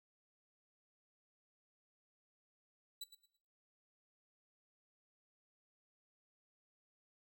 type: tone with echo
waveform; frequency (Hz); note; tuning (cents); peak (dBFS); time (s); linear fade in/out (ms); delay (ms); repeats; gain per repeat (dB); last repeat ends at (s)
sawtooth; 3951; B7; 0; -40; 3.01-3.04; 5; 110; 3; -12; 3.37
effects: noise-tail reverb RT60 0.6 s tail -19 dB re dry